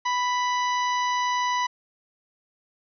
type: harmonic tone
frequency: 989 Hz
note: B5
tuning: 2 cents sharp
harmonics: 1 / 2 / 3 / 4 / 5 / 6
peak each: -23 / -30 / -36 / -38 / -42 / -39 dBFS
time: 0.05-1.67 s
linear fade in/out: 10 ms
effects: none